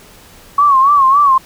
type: tone with vibrato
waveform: sine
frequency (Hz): 1108.7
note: C#6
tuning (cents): 0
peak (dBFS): -6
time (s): 0.58-1.38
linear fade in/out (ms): 5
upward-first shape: sine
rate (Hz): 3.6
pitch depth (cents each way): 99
effects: pink hiss -41 dBFS RMS until 1.45 s